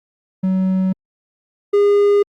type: tone pair in turn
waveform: triangle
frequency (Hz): 188 / 407.4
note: F#3 / G#4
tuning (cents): +28 / -33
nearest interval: octave + minor second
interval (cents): 1339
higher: second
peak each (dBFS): -12 / -8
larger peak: second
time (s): 0.43-0.93 / 1.73-2.23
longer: neither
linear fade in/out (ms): 10
effects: Opus 48 kbps